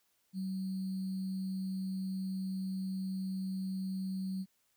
sine tone with sample-and-hold, 189.4 Hz, F#3, 41 cents sharp, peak -34 dBFS, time 0.33-4.46 s, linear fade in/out 50 ms, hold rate 4410 Hz, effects white hiss -75 dBFS RMS until 4.76 s

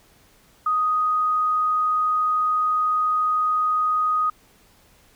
sine tone, 1247 Hz, D#6, 3 cents sharp, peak -18 dBFS, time 0.66-4.3 s, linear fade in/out 5 ms, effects pink hiss -56 dBFS RMS until 5.15 s

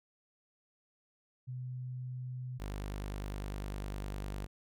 sine / sawtooth tone pair in turn, 126.4 / 49.92 Hz, B2 / G1, +41 / +32 cents, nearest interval octave + major third, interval 1609 cents, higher first, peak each -38 / -34 dBFS, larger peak second, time 1.47-2.59 / 2.59-4.47 s, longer second, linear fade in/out 20 ms, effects none

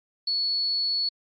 sine tone, 4405 Hz, C#8, 12 cents flat, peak -23 dBFS, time 0.27-1.09 s, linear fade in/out 5 ms, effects Opus 48 kbps

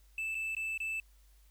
triangle tone with dropouts, 2637 Hz, E7, in tune, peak -32 dBFS, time 0.18-1 s, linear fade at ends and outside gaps 2 ms, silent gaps 0.347-0.351 / 0.55-0.566 / 0.777-0.802 s, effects added 50 Hz sine -59 dBFS peak until 1.5 s + white hiss -70 dBFS RMS until 1.5 s

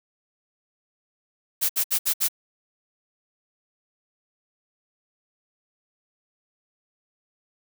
blue noise bursts, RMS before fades -22 dBFS, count 5, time 1.61-2.286 s, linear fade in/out 20 ms, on 84 ms, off 64 ms, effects none

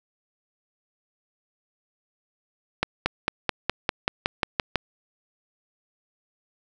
accelerating click train, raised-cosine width 0.3 ms, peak -5 dBFS, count 11, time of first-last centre 2.83-4.757 s, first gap 230 ms, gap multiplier 0.96, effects none

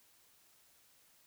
silence, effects white hiss -67 dBFS RMS until 1.26 s

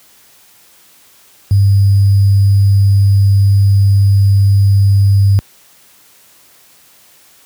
sine tone with sample-and-hold, 99 Hz, G2, 18 cents sharp, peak -5 dBFS, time 1.51-5.39 s, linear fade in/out 0 ms, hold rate 4900 Hz, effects white hiss -46 dBFS RMS until 7.45 s + high-pass 60 Hz 12 dB/octave

